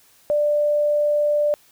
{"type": "tone", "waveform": "sine", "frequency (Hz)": 591, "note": "D5", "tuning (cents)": 11, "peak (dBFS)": -16, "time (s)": [0.3, 1.54], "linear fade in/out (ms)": 0, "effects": ["white hiss -55 dBFS RMS until 1.71 s"]}